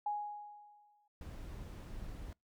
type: tone with exponential decay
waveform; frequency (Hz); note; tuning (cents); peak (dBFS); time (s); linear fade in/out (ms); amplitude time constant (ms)
sine; 830.6; G#5; 0; -32; 0.06-1.08; 5; 220
type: noise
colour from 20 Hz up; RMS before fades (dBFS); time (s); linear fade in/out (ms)
brown; -46; 1.21-2.33; 2
effects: noise-tail reverb RT60 0.2 s tail -26 dB re dry